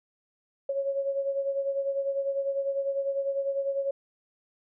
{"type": "beating tone pair", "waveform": "sine", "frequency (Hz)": [550, 560], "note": ["C#5", "C#5"], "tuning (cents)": [-14, 18], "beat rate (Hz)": 10, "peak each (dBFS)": [-27, -34], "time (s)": [0.69, 3.91], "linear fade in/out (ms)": 5, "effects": []}